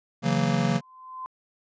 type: chord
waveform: square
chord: F# dominant seventh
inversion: second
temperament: just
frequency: 138.75 / 166.5 / 185 / 231.2 Hz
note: C#3 / E3 / F#3 / A#3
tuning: +2 / +18 / 0 / -14 cents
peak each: -28 dBFS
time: 0.22-0.81 s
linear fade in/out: 50 ms
type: tone with exponential growth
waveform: sine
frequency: 1031 Hz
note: C6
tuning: 26 cents flat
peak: -31 dBFS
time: 0.47-1.26 s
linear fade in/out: 0 ms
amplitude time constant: 170 ms
effects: resampled to 16000 Hz